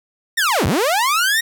sawtooth linear two-way sweep, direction down then up, 1898 to 65.41 to 1898 Hz, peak -11 dBFS, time 0.37-1.41 s, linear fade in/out 10 ms, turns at 0.66 s, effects 8-bit

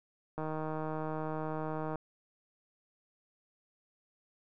click train, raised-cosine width 1 ms, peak -24 dBFS, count 247, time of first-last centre 0.38-1.957 s, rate 156 Hz, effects none

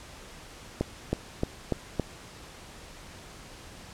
accelerating click train, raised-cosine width 2 ms, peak -12 dBFS, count 5, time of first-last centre 0.81-1.997 s, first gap 320 ms, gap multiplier 0.95, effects pink hiss -47 dBFS RMS until 3.93 s + low-pass 9000 Hz 12 dB/octave

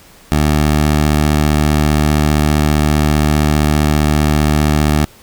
15% pulse tone, 75.2 Hz, D2, 42 cents sharp, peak -4 dBFS, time 0.32-5.05 s, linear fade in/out 0 ms, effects pink hiss -43 dBFS RMS until 5.22 s

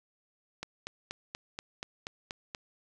click train, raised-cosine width 0.2 ms, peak -20 dBFS, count 9, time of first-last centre 0.63-2.548 s, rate 4.17 Hz, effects none

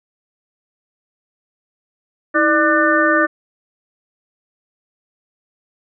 harmonic tone with a mistuned harmonic, 298.5 Hz, D4, 28 cents sharp, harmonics 1 / 2 / 4 / 5 / 6, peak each -18 / -18 / -18 / -18 / -18 dBFS, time 2.34-3.27 s, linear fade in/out 20 ms, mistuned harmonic 1, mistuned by +130 cents, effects none

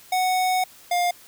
square tone pair in turn, 740 / 706.4 Hz, F#5 / F5, 0 / +20 cents, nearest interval minor second, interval 80 cents, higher first, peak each -20 dBFS, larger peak neither, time 0.12-0.64 / 0.91-1.11 s, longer first, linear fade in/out 5 ms, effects white hiss -49 dBFS RMS until 1.27 s

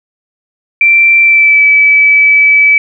sine tone with pitch glide, 2349 to 2298 Hz, D7 to D7, 0 to -38 cents, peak -3 dBFS, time 0.81-2.78 s, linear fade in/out 2 ms, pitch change -38 cents, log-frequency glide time 1.21-1.64 s, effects none

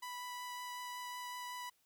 sawtooth tone with vibrato, 987.8 Hz, B5, in tune, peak -39 dBFS, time 0.02-1.7 s, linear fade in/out 10 ms, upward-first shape triangle, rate 5.4 Hz, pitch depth 9 cents each way, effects white hiss -75 dBFS RMS until 1.85 s

